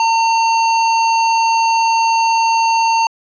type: tone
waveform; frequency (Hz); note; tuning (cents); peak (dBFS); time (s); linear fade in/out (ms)
square; 909; A#5; -44; -12; 0-3.07; 2
effects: resampled to 16000 Hz